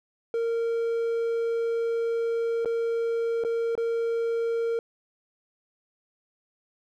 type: tone with dropouts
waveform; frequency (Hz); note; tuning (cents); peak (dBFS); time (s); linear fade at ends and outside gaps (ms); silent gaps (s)
triangle; 461.7; A#4; -17; -22; 0.34-4.79; 1; 2.648-2.657 / 3.438-3.448 / 3.753-3.777
effects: none